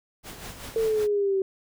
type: noise with tremolo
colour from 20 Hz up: pink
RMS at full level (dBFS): -38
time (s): 0.23-1.08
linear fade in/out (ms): 50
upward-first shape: sine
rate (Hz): 5.3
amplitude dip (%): 55
type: exponential sweep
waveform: sine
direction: down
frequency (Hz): 453.1 to 380.8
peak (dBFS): -21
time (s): 0.76-1.42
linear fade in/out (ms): 2
effects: none